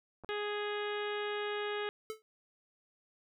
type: clicks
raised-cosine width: 1 ms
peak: -38 / -32 dBFS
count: 2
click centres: 0.237 / 0.246 s
type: harmonic tone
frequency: 415.3 Hz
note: G#4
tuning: in tune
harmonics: 1 / 2 / 3 / 4 / 5 / 6 / 7 / 8 / 9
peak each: -36 / -44 / -44 / -43 / -47 / -49 / -48 / -49 / -52 dBFS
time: 0.29-1.89 s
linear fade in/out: 0 ms
type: tone with exponential decay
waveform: square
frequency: 435.8 Hz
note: A4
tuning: 17 cents flat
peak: -35 dBFS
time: 2.1-2.22 s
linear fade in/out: 0 ms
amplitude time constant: 26 ms
effects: none